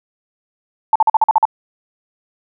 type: tone bursts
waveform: sine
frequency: 880 Hz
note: A5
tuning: in tune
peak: -7 dBFS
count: 8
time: 0.93-1.453 s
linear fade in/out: 2 ms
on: 26 ms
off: 45 ms
effects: none